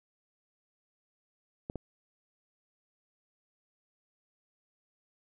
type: clicks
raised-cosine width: 2 ms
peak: -23 dBFS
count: 2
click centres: 1.699 / 1.757 s
effects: none